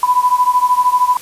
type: beating tone pair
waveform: sine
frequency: 990 / 1003 Hz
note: B5 / B5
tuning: +4 / +26 cents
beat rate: 13 Hz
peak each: -12 / -14 dBFS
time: 0.03-1.17 s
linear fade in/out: 2 ms
effects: white hiss -34 dBFS RMS until 1.21 s + resampled to 32000 Hz